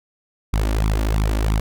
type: tone with flanger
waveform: sawtooth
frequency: 53 Hz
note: G#1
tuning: 36 cents sharp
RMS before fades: -19 dBFS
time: 0.53-1.6 s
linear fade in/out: 5 ms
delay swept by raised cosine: 0.83 to 3.53 ms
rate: 3 Hz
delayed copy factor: +0.85
effects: none